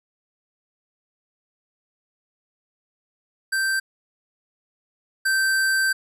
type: tone pair in turn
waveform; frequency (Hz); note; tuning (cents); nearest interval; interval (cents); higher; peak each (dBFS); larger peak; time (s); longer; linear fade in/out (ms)
square; 1563 / 1557.2; G6 / G6; -6 / -12; unison; 6; first; -21 / -19; second; 3.52-3.8 / 5.25-5.93; second; 10
effects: resampled to 32000 Hz